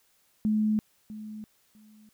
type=tone with echo; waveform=sine; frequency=214.5 Hz; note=A3; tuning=44 cents flat; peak=-22 dBFS; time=0.45-0.79 s; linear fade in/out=0 ms; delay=650 ms; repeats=2; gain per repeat=-15 dB; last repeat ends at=2.09 s; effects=white hiss -67 dBFS RMS until 2.13 s